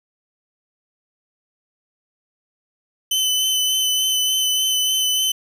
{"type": "tone with vibrato", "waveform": "sawtooth", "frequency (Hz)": 3034, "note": "F#7", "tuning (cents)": 43, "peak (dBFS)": -14, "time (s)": [3.11, 5.32], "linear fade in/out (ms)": 5, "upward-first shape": "sine", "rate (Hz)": 3.4, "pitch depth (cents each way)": 14, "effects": []}